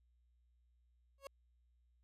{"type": "tone with exponential growth", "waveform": "30% pulse", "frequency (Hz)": 550, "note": "C#5", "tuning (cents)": -14, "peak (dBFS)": -40, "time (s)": [1.18, 1.27], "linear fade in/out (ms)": 2, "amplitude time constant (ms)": 19, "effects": ["added 60 Hz sine -70 dBFS peak until 2.03 s", "resampled to 32000 Hz"]}